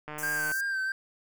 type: click train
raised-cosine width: 0.5 ms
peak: -24 dBFS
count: 67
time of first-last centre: 0.08-0.517 s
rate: 151 Hz
type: high-pass noise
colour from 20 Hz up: pink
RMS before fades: -39 dBFS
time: 0.18-0.61 s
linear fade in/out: 5 ms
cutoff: 6000 Hz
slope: 48 dB/octave
type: tone with vibrato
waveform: triangle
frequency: 1571 Hz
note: G6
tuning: 3 cents sharp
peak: -26 dBFS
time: 0.23-0.92 s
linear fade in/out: 2 ms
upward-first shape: sine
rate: 3 Hz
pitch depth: 39 cents each way
effects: none